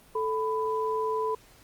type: tone pair together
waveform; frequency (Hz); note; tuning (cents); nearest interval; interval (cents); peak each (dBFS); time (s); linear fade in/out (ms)
sine; 438.1 / 997; A4 / B5; -7 / +16; octave + major second; 1423; -28 / -29; 0.15-1.35; 5
effects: pink hiss -56 dBFS RMS until 1.63 s + Opus 32 kbps